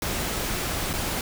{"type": "noise with dropouts", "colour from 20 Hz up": "pink", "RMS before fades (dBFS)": -28, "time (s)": [0.02, 1.21], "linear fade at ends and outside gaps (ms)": 2, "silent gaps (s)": [0.932, 0.936], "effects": []}